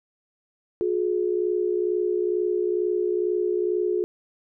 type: tone pair together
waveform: sine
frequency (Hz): 360.4 / 422.6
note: F#4 / G#4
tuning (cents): -45 / +30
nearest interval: minor third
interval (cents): 275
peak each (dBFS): -23 / -25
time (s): 0.81-4.04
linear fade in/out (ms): 0
effects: none